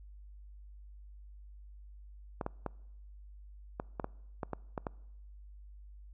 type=clicks; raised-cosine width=1 ms; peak=-21 dBFS; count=10; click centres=2.412 / 2.464 / 2.663 / 3.799 / 3.998 / 4.044 / 4.432 / 4.533 / 4.778 / 4.868 s; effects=noise-tail reverb RT60 0.9 s tail -24 dB re dry + added 50 Hz sine -49 dBFS peak until 6.13 s